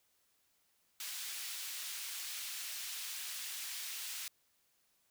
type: high-pass noise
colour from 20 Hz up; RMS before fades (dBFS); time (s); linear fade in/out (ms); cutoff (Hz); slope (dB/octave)
pink; -43; 1-4.28; 2; 2700; 12
effects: white hiss -75 dBFS RMS until 5.1 s